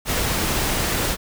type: noise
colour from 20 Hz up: pink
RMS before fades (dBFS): -22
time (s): 0.05-1.17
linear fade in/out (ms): 50
effects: none